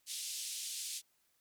white band-pass noise, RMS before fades -42 dBFS, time 0.06-1.02 s, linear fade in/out 50 ms, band 3000 to 10000 Hz, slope 24 dB/octave, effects white hiss -75 dBFS RMS until 1.4 s

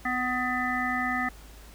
harmonic tone with a mistuned harmonic, 250 Hz, B3, 21 cents sharp, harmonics 1 / 3 / 5 / 7 / 8, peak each -32 / -32 / -32 / -32 / -32 dBFS, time 0.05-1.29 s, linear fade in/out 5 ms, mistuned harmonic 7, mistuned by +25 cents, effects added 53 Hz sine -47 dBFS peak until 1.74 s + pink hiss -52 dBFS RMS until 1.74 s

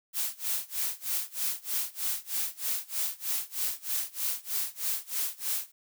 blue noise with tremolo, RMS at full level -29 dBFS, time 0.13-5.72 s, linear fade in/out 50 ms, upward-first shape sine, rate 3.2 Hz, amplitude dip 95%, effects none

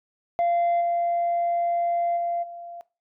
sine tone with level steps, 690 Hz, F5, 21 cents flat, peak -17 / -20 / -23 / -36 dBFS, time 0.39-2.81 s, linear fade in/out 0 ms, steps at 0.8 / 2.16 / 2.42 s, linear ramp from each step 20 ms, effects noise-tail reverb RT60 0.3 s tail -20 dB re dry + tanh soft clip ceiling -18 dBFS

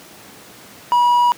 triangle tone, 968 Hz, B5, 35 cents flat, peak -9 dBFS, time 0.92-1.32 s, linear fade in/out 0 ms, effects pink hiss -41 dBFS RMS until 1.37 s + high-pass 150 Hz 12 dB/octave

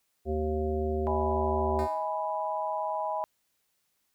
harmonic tone, 77 Hz, D#2, 17 cents flat, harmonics 1 / 3 / 5 / 7 / 9, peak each -31 / -36 / -30 / -39 / -37 dBFS, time 0.25-1.88 s, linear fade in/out 50 ms
sine chord, G# minor, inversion second, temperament equal with one note detuned, 632.4 / 830.6 / 987.8 Hz, D#5 / G#5 / B5, +28 / 0 / 0 cents, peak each -33 dBFS, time 1.07-3.24 s, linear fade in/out 0 ms
10% pulse tone with exponential decay, 305.5 Hz, D#4, 32 cents flat, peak -30 dBFS, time 1.79-2.19 s, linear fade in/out 0 ms, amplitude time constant 85 ms
effects white hiss -75 dBFS RMS until 4.14 s

